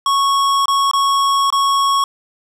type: tone with dropouts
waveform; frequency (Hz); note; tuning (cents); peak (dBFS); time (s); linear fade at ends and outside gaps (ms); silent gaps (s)
square; 1105; C#6; -6; -13; 0.06-2.04; 2; 0.657-0.681 / 0.913-0.934 / 1.503-1.525
effects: low-pass 9000 Hz 12 dB/octave + 7-bit